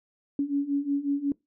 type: beating tone pair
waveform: sine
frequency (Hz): 279.3 / 284.8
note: C#4 / C#4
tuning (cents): +13 / +47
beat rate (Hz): 5.5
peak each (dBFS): -29 / -26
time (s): 0.39-1.32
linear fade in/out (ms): 2
effects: noise-tail reverb RT60 0.2 s tail -23 dB re dry